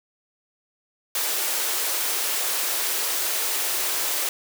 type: high-pass noise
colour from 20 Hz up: white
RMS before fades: -25 dBFS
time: 1.15-4.29 s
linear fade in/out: 2 ms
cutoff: 320 Hz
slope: 48 dB/octave
effects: none